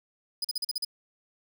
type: tone bursts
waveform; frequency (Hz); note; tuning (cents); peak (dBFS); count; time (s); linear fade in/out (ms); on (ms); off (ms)
40% pulse; 4978; D#8; 0; -26; 7; 0.42-0.848; 5; 26; 41
effects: none